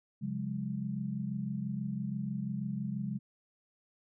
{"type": "tone cluster", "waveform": "sine", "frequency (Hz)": [136, 178.4, 204.5], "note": ["C#3", "F3", "G#3"], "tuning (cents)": [-33, 37, -26], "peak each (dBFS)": [-38, -39, -36], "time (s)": [0.21, 3.19], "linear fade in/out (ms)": 20, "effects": []}